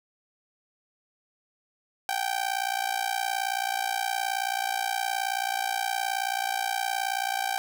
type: tone with amplitude modulation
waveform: sawtooth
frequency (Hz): 780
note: G5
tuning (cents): -9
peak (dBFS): -19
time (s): 2.09-7.58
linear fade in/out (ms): 0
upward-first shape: sine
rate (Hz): 58.9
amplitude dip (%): 90
effects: none